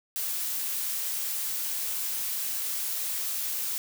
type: noise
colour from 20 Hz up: blue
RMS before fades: -31 dBFS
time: 0.16-3.78 s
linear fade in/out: 0 ms
effects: none